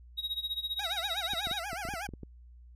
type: tone with tremolo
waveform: triangle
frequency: 3800 Hz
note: A#7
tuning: 33 cents sharp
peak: -28 dBFS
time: 0.17-1.6 s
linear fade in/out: 20 ms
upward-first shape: sine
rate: 15 Hz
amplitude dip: 85%
type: tone with vibrato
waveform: 20% pulse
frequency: 741 Hz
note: F#5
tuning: 2 cents sharp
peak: -31 dBFS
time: 0.79-2.07 s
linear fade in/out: 5 ms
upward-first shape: sine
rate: 8.2 Hz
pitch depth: 210 cents each way
type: clicks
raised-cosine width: 3 ms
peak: -29 dBFS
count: 10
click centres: 1.335 / 1.471 / 1.513 / 1.731 / 1.852 / 1.888 / 1.938 / 2.09 / 2.137 / 2.233 s
effects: added 60 Hz sine -50 dBFS peak until 2.75 s + resampled to 32000 Hz